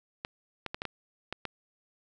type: clicks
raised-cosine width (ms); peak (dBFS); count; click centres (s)
0.3; -18; 7; 0.249 / 0.663 / 0.745 / 0.819 / 0.853 / 1.326 / 1.453
effects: none